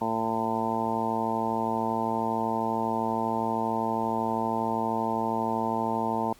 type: harmonic tone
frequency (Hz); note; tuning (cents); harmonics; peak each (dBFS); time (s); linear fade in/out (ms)
112.6; A2; +40; 1 / 2 / 3 / 4 / 5 / 6 / 7 / 8 / 9; -40 / -31 / -35 / -35 / -38 / -34 / -34 / -29 / -37; 0.01-6.33; 5
effects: pink hiss -55 dBFS RMS until 6.39 s + MP3 96 kbps